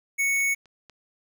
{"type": "tone", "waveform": "square", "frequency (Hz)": 2217, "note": "C#7", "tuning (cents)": 0, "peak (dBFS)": -22, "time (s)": [0.18, 0.55], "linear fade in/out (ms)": 20}
{"type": "clicks", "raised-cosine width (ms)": 0.2, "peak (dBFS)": [-31, -30, -36, -39, -30], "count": 5, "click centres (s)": [0.365, 0.406, 0.546, 0.657, 0.897]}
{"effects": []}